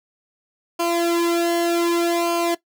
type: tone with flanger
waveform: sawtooth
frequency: 341.2 Hz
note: F4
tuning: 40 cents flat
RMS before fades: -20 dBFS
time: 0.79-2.55 s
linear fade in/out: 10 ms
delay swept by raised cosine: 0.53 to 2.13 ms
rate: 0.65 Hz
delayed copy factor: -0.85
effects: noise-tail reverb RT60 0.1 s tail -18 dB re dry